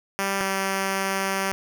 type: tone pair in turn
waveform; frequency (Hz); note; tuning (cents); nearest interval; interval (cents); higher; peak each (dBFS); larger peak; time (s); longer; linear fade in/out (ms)
5% pulse; 196 / 193.64; G3 / G3; 0 / -21; unison; 21; first; -12; neither; 0.19-0.41 / 0.41-1.52; second; 0
effects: none